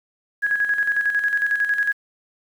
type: tone with tremolo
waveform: sine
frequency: 1661.2 Hz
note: G#6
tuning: in tune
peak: -16 dBFS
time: 0.42-1.93 s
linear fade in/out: 20 ms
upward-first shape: square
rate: 11 Hz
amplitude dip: 55%
effects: 8-bit